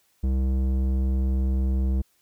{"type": "tone with low-pass filter", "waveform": "square", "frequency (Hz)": 65.41, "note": "C2", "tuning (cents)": 0, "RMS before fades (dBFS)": -23, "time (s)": [0.23, 2.02], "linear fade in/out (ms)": 10, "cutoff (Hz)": 300, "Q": 0.66, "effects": ["white hiss -66 dBFS RMS until 2.21 s"]}